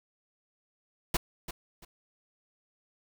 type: noise with echo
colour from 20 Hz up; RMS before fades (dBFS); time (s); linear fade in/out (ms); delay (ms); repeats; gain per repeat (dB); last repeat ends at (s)
pink; -27; 1.14-1.17; 5; 340; 2; -12; 1.85
effects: none